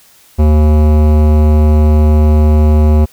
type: tone with hard clipping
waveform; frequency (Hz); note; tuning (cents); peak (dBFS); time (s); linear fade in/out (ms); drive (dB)
sine; 76.1; D#2; -38; -7; 0.38-3.06; 20; 17
effects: white hiss -45 dBFS RMS until 3.12 s